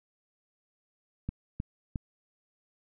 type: clicks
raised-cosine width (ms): 5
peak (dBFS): -20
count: 3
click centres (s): 1.29 / 1.601 / 1.958
effects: none